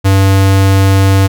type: tone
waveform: square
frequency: 97 Hz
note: G2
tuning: 18 cents flat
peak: -6 dBFS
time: 0.04-1.28 s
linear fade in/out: 20 ms
effects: none